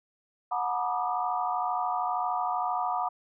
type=tone cluster; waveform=sine; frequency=729 / 888 / 970 / 1182 / 1235 Hz; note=F#5 / A5 / B5 / D6 / D#6; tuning=-26 / +16 / -31 / +11 / -13 cents; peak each=-30 / -36 / -32 / -34 / -37 dBFS; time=0.51-3.09 s; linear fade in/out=10 ms; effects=none